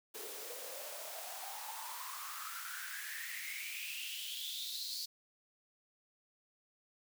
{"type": "noise with high-pass filter sweep", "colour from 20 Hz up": "white", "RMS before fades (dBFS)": -44, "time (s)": [0.14, 5.06], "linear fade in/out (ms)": 10, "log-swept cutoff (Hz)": [400, 4600], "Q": 8.3, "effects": []}